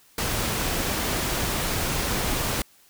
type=noise; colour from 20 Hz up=pink; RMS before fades=-26 dBFS; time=0.18-2.62 s; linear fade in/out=2 ms; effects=white hiss -57 dBFS RMS until 2.89 s